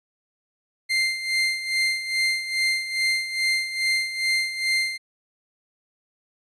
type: tone with tremolo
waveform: 30% pulse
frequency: 2093 Hz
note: C7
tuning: in tune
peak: -16 dBFS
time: 0.89-4.98 s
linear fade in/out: 20 ms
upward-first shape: sine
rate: 2.4 Hz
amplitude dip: 70%
effects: resampled to 22050 Hz